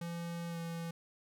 square tone with pitch glide, 170 to 167.47 Hz, F3 to E3, -46 to +28 cents, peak -39 dBFS, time 0.01-0.91 s, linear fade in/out 5 ms, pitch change -26 cents, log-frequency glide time 0.49-0.58 s, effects none

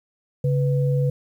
sine tone pair together, 139.13 / 495.8 Hz, C#3 / B4, +7 / +7 cents, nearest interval octave + minor seventh, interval 2200 cents, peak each -18 / -26 dBFS, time 0.44-1.1 s, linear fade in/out 5 ms, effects 9-bit

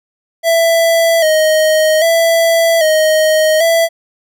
square tone with vibrato, 644 Hz, E5, 41 cents flat, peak -9 dBFS, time 0.43-3.89 s, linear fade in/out 50 ms, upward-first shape square, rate 0.63 Hz, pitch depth 53 cents each way, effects none

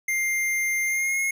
square tone with pitch glide, 2100 to 2160 Hz, C7 to C#7, +6 to -45 cents, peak -23 dBFS, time 0.08-1.31 s, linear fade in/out 5 ms, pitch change +49 cents, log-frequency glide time 0.85-1.2 s, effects none

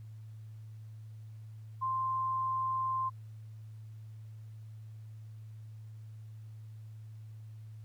sine tone, 1046.5 Hz, C6, in tune, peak -30 dBFS, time 1.81-3.1 s, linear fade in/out 20 ms, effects added 109 Hz sine -45 dBFS peak until 7.84 s + pink hiss -71 dBFS RMS until 7.84 s

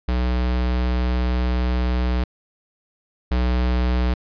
square tone pair in turn, 61.7 / 61.7 Hz, B1 / B1, -1 / -1 cents, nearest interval unison, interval 0 cents, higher neither, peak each -19 / -18 dBFS, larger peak second, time 0.08-2.24 / 3.31-4.14 s, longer first, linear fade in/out 5 ms, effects resampled to 11025 Hz

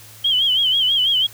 sine tone with vibrato, 3136 Hz, G7, in tune, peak -14 dBFS, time 0.24-1.27 s, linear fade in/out 10 ms, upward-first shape sine, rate 6.1 Hz, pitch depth 95 cents each way, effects added 108 Hz sine -46 dBFS peak until 1.33 s + white hiss -43 dBFS RMS until 1.33 s

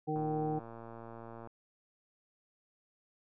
harmonic tone, 154.2 Hz, D#3, 15 cents flat, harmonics 1 / 2 / 3 / 5, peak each -37 / -37 / -37 / -37 dBFS, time 0.07-0.6 s, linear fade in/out 20 ms
click train, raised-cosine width 1 ms, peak -34 dBFS, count 152, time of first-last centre 0.16-1.473 s, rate 115 Hz
effects none

